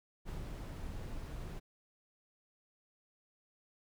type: noise with ADSR envelope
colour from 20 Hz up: brown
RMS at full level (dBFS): -41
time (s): 0.25-1.6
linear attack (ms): 36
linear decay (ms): 150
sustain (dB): -2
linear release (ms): 18
effects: none